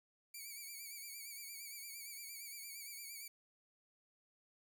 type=tone with vibrato; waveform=5% pulse; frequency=2286 Hz; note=D7; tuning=47 cents flat; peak=-38 dBFS; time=0.34-3.28 s; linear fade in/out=5 ms; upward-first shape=sine; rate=8.7 Hz; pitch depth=65 cents each way; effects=none